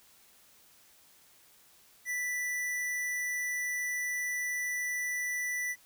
square tone, 1975.5 Hz, B6, in tune, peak -32 dBFS, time 2.05-5.76 s, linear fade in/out 50 ms, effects white hiss -61 dBFS RMS until 5.85 s

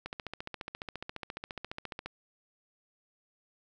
click train, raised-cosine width 0.3 ms, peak -22 dBFS, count 30, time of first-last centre 0.06-2.06 s, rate 14.5 Hz, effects none

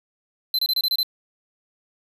square tone bursts, 4069 Hz, C8, 49 cents flat, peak -19 dBFS, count 7, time 0.54-1.031 s, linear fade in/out 2 ms, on 47 ms, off 27 ms, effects none

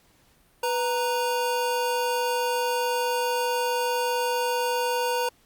square tone pair together, 493.9 / 932.4 Hz, B4 / A#5, 0 / 0 cents, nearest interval major seventh, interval 1100 cents, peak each -27 dBFS, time 0.63-5.29 s, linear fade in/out 5 ms, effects pink hiss -61 dBFS RMS until 5.45 s + Opus 48 kbps

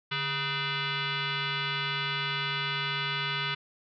sine tone with frequency modulation, 698.5 Hz, F5, in tune, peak -28 dBFS, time 0.11-3.55 s, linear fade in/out 10 ms, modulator 553 Hz, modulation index 5.6, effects none

